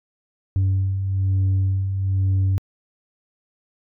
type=beating tone pair; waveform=sine; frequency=94.9 / 96 Hz; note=F#2 / G2; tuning=+44 / -36 cents; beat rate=1.1 Hz; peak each=-24 / -16 dBFS; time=0.56-2.58 s; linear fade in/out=0 ms; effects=tanh soft clip ceiling -15 dBFS